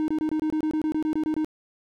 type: tone bursts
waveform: triangle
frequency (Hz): 310.2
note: D#4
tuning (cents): -5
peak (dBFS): -20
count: 14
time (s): 0-1.446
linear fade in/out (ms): 0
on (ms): 81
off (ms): 24
effects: none